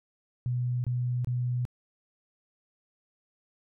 sine tone bursts, 123.47 Hz, B2, in tune, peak -26 dBFS, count 3, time 0.46-1.652 s, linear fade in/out 0 ms, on 380 ms, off 26 ms, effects none

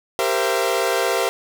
sawtooth chord, C dominant seventh, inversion second, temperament equal with one note detuned, 392 / 466.2 / 523.3 / 675.1 Hz, G4 / Bb4 / C5 / E5, 0 / 0 / 0 / +41 cents, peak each -20 dBFS, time 0.19-1.29 s, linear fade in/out 0 ms, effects none

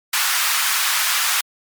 pink high-pass noise, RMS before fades -19 dBFS, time 0.13-1.41 s, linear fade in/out 5 ms, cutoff 1100 Hz, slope 24 dB/octave, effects MP3 96 kbps

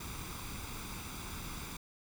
pink noise with comb filter, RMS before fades -43 dBFS, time 0-1.77 s, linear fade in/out 5 ms, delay 0.83 ms, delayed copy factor +0.6, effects none

